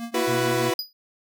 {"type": "tone with tremolo", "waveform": "square", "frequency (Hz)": 233.1, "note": "A#3", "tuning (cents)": 0, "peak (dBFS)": -29, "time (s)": [0, 0.69], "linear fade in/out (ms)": 0, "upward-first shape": "triangle", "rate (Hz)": 6.6, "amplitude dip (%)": 95}
{"type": "chord", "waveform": "sawtooth", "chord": "E suspended second", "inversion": "none", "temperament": "equal with one note detuned", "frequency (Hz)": [334, 370, 493.9], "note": ["E4", "F#4", "B4"], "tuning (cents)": [23, 0, 0], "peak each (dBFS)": -22, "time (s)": [0.14, 0.74], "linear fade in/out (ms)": 5}
{"type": "tone", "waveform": "sine", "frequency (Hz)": 123.47, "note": "B2", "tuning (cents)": 0, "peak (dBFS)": -29, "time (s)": [0.27, 0.71], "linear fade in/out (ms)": 20}
{"type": "tone with exponential decay", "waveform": "square", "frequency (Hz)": 4934, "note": "D#8", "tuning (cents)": -15, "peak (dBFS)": -24, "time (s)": [0.79, 0.93], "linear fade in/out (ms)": 2, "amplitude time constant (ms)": 29}
{"effects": []}